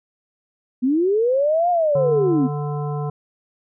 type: linear two-way sweep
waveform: sine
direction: up then down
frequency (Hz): 240 to 719 to 240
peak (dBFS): -15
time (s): 0.82-2.48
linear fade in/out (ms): 20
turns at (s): 1.7
type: harmonic tone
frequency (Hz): 146.83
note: D3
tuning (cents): 0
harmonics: 1 / 3 / 5 / 7 / 9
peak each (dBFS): -23 / -30 / -33 / -35 / -42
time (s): 1.95-3.1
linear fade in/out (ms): 5
effects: none